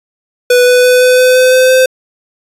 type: tone with pitch steps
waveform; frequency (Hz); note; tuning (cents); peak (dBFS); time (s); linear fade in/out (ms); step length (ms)
square; 493.9 / 497 / 500.2 / 503.4 / 506.6 / 509.8 / 513.1 / 516.4; B4 / B4 / B4 / B4 / B4 / C5 / C5 / C5; 0 / +11 / +22 / +33 / +44 / -45 / -34 / -23; -5; 0.5-1.86; 5; 170
effects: resampled to 32000 Hz

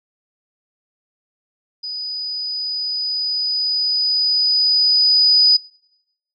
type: tone with level ramp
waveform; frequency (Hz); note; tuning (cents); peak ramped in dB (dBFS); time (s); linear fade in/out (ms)
sine; 4969; D#8; -3; -25 to -9; 1.83-5.57; 10
effects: noise-tail reverb RT60 0.9 s tail -26 dB re dry

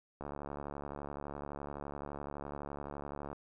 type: click train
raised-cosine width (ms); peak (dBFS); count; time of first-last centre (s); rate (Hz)
1; -28; 225; 0.21-3.33; 71.8
effects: none

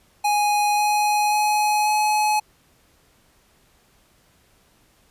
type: tone with pitch steps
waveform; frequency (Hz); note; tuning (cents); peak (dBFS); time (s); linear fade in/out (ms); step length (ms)
square; 830.6 / 836.4 / 842.2 / 848.1; G#5 / G#5 / G#5 / G#5; 0 / +12 / +24 / +36; -18; 0.24-2.4; 10; 540
effects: pink hiss -59 dBFS RMS until 5.1 s + resampled to 32000 Hz

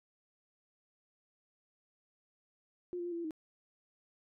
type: tone with pitch steps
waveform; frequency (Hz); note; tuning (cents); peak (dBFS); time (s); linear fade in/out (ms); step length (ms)
sine; 355.9 / 347.2 / 350.8 / 337.9 / 339.9 / 313.3; F4 / F4 / F4 / E4 / F4 / D#4; +33 / -10 / +8 / +43 / -47 / +12; -36; 2.93-3.308; 0; 63
effects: none

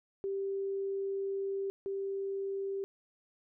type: tone pair in turn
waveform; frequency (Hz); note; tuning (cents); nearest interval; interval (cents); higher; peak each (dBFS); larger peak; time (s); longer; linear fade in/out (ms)
sine; 392 / 392; G4 / G4; 0 / 0; unison; 0; neither; -32 / -33; first; 0.24-1.7 / 1.86-2.84; first; 0
effects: none

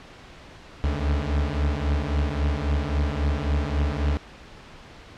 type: beating tone pair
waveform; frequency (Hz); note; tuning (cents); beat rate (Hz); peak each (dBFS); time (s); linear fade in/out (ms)
40% pulse; 70.6 / 74.3; C#2 / D2; +32 / +21; 3.7; -24; 0.84-4.17; 0
effects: pink hiss -45 dBFS RMS until 5.17 s + low-pass 4000 Hz 12 dB/octave

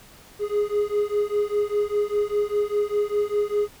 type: beating tone pair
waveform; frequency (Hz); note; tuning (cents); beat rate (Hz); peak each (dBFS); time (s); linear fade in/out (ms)
triangle; 412.1 / 417.1; G#4 / G#4; -13 / +7; 5; -22; 0.39-3.69; 50
effects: pink hiss -49 dBFS RMS until 3.8 s

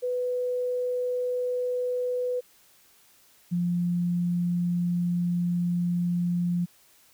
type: tone pair in turn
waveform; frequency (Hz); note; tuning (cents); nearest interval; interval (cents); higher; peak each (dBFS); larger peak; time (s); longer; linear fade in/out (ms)
sine; 496.8 / 174.94; B4 / F3; +10 / +3; octave + tritone; 1807; first; -25 / -23; second; 0.02-2.41 / 3.51-6.66; second; 20
effects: white hiss -59 dBFS RMS until 7.13 s

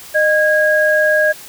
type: tone pair together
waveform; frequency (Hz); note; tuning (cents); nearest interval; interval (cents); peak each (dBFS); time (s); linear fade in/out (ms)
sine; 614 / 1640.6; D#5 / G#6; -23 / -22; octave + perfect fourth; 1701; -13; 0.14-1.33; 20
effects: white hiss -36 dBFS RMS until 1.48 s

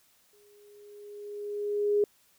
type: tone with exponential growth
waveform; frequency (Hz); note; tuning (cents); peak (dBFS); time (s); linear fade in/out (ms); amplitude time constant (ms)
sine; 412.6; G#4; -11; -20; 0.33-2.04; 2; 370
effects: white hiss -65 dBFS RMS until 2.38 s

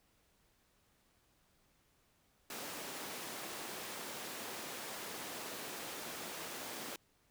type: high-pass noise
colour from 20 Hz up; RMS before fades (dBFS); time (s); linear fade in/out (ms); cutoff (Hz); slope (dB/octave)
pink; -45; 2.5-6.96; 2; 280; 12
effects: pink hiss -73 dBFS RMS until 7.3 s

